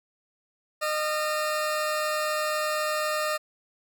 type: tone pair together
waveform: 20% pulse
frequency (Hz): 612 / 1374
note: D#5 / F6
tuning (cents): -29 / -29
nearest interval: octave + major second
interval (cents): 1400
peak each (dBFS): -21 / -30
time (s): 0.81-3.38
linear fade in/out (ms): 20
effects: none